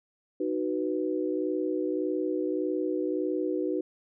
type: chord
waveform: sine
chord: B major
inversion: first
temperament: just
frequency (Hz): 308.7 / 370.4 / 493.9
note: D#4 / F#4 / B4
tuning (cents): -14 / +2 / 0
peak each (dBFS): -30 / -30 / -33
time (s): 0.4-3.81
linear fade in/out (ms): 5
effects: none